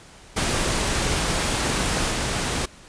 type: noise with level steps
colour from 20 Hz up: pink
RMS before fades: -23 / -25 dBFS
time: 0.36-2.66 s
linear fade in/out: 10 ms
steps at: 2.09 s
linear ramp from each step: 20 ms
effects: pink hiss -47 dBFS RMS until 2.88 s + resampled to 22050 Hz